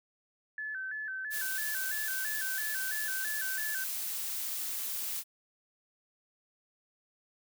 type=tone with vibrato; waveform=sine; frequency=1629 Hz; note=G#6; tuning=34 cents flat; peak=-35 dBFS; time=0.58-3.84 s; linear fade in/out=2 ms; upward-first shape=square; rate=3 Hz; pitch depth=99 cents each way
type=noise; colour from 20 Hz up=blue; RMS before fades=-36 dBFS; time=1.3-5.24 s; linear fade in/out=50 ms
effects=none